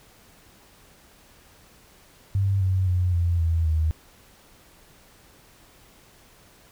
sine tone with pitch steps, 98 / 93.85 / 89.87 / 86.06 / 82.41 / 78.91 Hz, G2 / F#2 / F#2 / F2 / E2 / D#2, 0 / +25 / -50 / -25 / 0 / +25 cents, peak -19 dBFS, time 2.35-3.91 s, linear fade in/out 0 ms, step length 260 ms, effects pink hiss -54 dBFS RMS until 6.71 s

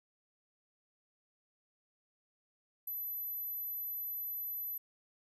sine tone, 12010 Hz, F#9, 25 cents sharp, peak -37 dBFS, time 2.87-4.78 s, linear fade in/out 5 ms, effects none

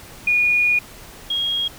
sine tone pair in turn, 2445 / 3273 Hz, D#7 / G#7, -31 / -26 cents, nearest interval perfect fourth, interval 505 cents, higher second, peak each -14 / -19 dBFS, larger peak first, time 0.27-0.79 / 1.3-1.68 s, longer first, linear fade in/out 5 ms, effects pink hiss -41 dBFS RMS until 1.78 s

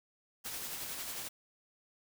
white noise with tremolo, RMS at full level -40 dBFS, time 0.44-1.29 s, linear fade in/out 20 ms, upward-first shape sine, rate 11 Hz, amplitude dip 30%, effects none

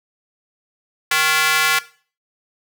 square tone with high-pass filter, 155.56 Hz, D#3, in tune, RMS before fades -17 dBFS, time 1.11-1.79 s, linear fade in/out 5 ms, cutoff 1600 Hz, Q 1.5, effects noise-tail reverb RT60 0.4 s tail -17 dB re dry

